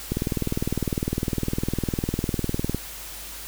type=click train; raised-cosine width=3 ms; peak=-11 dBFS; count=53; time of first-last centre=0.12-2.746 s; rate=19.8 Hz; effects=added 50 Hz sine -44 dBFS peak until 3.47 s + white hiss -38 dBFS RMS until 3.47 s